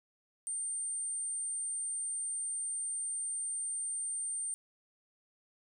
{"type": "tone", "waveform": "sine", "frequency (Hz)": 8870, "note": "C#9", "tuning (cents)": 0, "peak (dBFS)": -34, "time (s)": [0.47, 4.54], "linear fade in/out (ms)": 0, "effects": []}